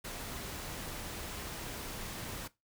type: noise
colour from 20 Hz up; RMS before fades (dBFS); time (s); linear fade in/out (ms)
pink; -42; 0.04-2.48; 10
effects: noise-tail reverb RT60 0.2 s tail -18 dB re dry